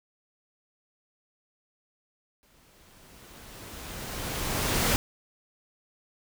pink noise with exponential growth, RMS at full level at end -23 dBFS, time 2.43-4.96 s, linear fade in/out 0 ms, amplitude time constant 550 ms, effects none

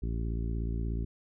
harmonic tone, 56.7 Hz, A#1, 47 cents flat, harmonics 1 / 2 / 3 / 4 / 5 / 6 / 7, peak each -31 / -37 / -41 / -43 / -45 / -47 / -48 dBFS, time 0.02-1.05 s, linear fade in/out 10 ms, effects none

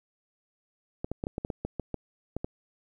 clicks, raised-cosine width 2 ms, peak -18 dBFS, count 12, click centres 1.045 / 1.116 / 1.239 / 1.269 / 1.381 / 1.449 / 1.502 / 1.65 / 1.797 / 1.943 / 2.366 / 2.445 s, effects 10-bit

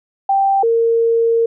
sine tone pair in turn, 784 / 459.9 Hz, G5 / A#4, 0 / -23 cents, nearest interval major sixth, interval 923 cents, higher first, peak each -11 dBFS, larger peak neither, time 0.29-0.63 / 0.63-1.46 s, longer second, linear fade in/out 5 ms, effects none

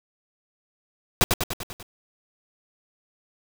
pink noise with echo, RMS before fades -17 dBFS, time 1.21-1.24 s, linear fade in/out 0 ms, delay 98 ms, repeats 6, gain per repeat -4 dB, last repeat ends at 1.828 s, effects none

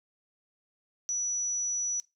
sine tone, 5900 Hz, F#8, 6 cents flat, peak -28 dBFS, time 1.09-2 s, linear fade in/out 0 ms, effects noise-tail reverb RT60 0.2 s tail -17 dB re dry

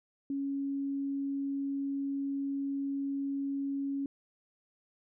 sine tone, 277.2 Hz, C#4, in tune, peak -31 dBFS, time 0.3-4.06 s, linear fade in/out 2 ms, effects none

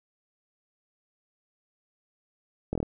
slowing click train, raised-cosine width 2 ms, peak -15 dBFS, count 5, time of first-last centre 2.73-2.829 s, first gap 23 ms, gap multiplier 1.05, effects none

